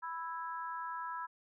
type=harmonic tone; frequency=330 Hz; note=E4; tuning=2 cents sharp; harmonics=3 / 4 / 5; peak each=-40 / -43 / -47 dBFS; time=0.02-1.27 s; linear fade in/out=20 ms; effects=none